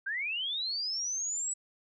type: linear sweep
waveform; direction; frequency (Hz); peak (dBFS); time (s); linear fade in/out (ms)
sine; up; 1524 to 7902; -31; 0.06-1.54; 10
effects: none